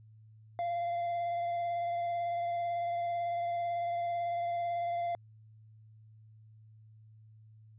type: tone with vibrato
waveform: triangle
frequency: 691 Hz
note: F5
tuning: 19 cents flat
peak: -29 dBFS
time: 0.59-5.15 s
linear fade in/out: 0 ms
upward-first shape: triangle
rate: 18 Hz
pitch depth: 19 cents each way
effects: added 109 Hz sine -54 dBFS peak until 7.78 s + resampled to 8000 Hz